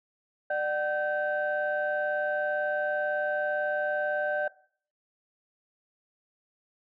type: tone cluster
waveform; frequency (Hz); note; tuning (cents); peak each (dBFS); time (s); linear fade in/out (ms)
sine; 597 / 750 / 1552; D5 / F#5 / G6; +28 / +23 / -18; -28 / -33 / -31; 0.5-4.48; 5
effects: noise-tail reverb RT60 0.5 s tail -19 dB re dry + tanh soft clip ceiling -18 dBFS